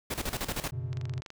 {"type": "noise with tremolo", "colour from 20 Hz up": "pink", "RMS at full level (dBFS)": -32, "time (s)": [0.1, 0.71], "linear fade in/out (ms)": 10, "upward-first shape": "square", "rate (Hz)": 13, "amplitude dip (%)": 75}
{"type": "chord", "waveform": "triangle", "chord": "F# suspended fourth", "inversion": "none", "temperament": "just", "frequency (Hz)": [92.5, 123.33, 138.75], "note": ["F#2", "B2", "C#3"], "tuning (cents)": [0, -2, 2], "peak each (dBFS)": [-37, -32, -36], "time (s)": [0.72, 1.21], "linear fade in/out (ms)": 10}
{"type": "click train", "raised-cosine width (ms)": 0.2, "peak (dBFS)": -27, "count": 10, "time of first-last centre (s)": [0.93, 1.303], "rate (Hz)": 24.1}
{"effects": []}